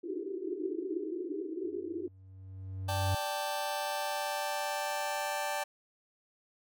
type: band-pass noise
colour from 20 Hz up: white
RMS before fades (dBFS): -37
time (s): 0.03-2.08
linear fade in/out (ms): 5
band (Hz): 310 to 400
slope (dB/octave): 96
type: tone with exponential growth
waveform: triangle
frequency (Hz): 94.9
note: F#2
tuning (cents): +44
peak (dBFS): -25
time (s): 1.63-3.15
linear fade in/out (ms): 5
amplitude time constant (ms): 330
type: chord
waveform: sawtooth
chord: D suspended fourth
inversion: none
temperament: just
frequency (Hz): 587.3 / 783.1 / 881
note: D5 / G5 / A5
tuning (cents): 0 / -2 / +2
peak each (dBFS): -33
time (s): 2.88-5.64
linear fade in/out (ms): 10
effects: none